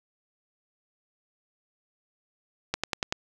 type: click train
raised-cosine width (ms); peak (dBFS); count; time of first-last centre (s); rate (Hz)
0.2; -9; 5; 2.74-3.125; 10.4
effects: none